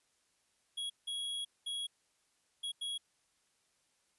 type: tone bursts at uneven times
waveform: square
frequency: 3322 Hz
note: G#7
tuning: in tune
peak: -37 dBFS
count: 5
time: 0.77-0.9 / 1.07-1.45 / 1.66-1.87 / 2.63-2.72 / 2.81-2.98 s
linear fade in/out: 10 ms
effects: white hiss -75 dBFS RMS until 4.18 s + resampled to 24000 Hz